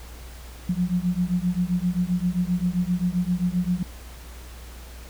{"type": "beating tone pair", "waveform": "sine", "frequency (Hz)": [175.2, 182.8], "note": ["F3", "F#3"], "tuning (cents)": [6, -21], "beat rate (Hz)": 7.6, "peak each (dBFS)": -24, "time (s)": [0.69, 3.83], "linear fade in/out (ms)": 5, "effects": ["added 60 Hz sine -39 dBFS peak until 5.09 s", "pink hiss -46 dBFS RMS until 5.09 s"]}